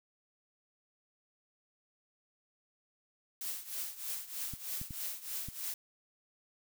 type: noise with tremolo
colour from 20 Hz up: blue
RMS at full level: -37 dBFS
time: 3.41-5.74 s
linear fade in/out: 2 ms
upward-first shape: triangle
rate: 3.2 Hz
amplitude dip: 85%
type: clicks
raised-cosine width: 5 ms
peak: -31 dBFS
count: 4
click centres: 4.537 / 4.815 / 4.908 / 5.486 s
effects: none